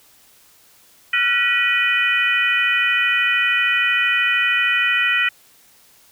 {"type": "tone cluster", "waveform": "sine", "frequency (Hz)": [1370, 1483, 1926, 2471, 3002], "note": ["F6", "F#6", "B6", "D#7", "F#7"], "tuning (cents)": [-34, 4, -44, -13, 24], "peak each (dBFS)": [-26, -24, -19, -19, -25], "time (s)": [1.13, 5.29], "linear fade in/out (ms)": 5, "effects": ["white hiss -52 dBFS RMS until 6.11 s"]}